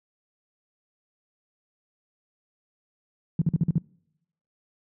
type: tone bursts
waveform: sine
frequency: 162.9 Hz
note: E3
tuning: 20 cents flat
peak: -17 dBFS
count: 6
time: 3.39-3.781 s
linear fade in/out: 2 ms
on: 26 ms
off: 47 ms
effects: noise-tail reverb RT60 0.8 s tail -26 dB re dry + high-pass 80 Hz 12 dB/octave